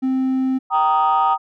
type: tone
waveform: triangle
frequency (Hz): 261.6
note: C4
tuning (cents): 0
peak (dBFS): -14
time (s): 0.02-0.59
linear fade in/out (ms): 20
type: chord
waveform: sine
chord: Eb major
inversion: first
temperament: just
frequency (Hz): 777.8 / 933.4 / 1244.5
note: G5 / Bb5 / Eb6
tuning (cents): -14 / +2 / 0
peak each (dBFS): -17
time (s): 0.7-1.38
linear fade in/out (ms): 50
effects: tanh soft clip ceiling -8 dBFS